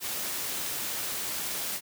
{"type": "noise", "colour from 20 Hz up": "white", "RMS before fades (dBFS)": -33, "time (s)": [0, 1.81], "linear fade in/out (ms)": 50, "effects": ["high-pass 80 Hz 12 dB/octave"]}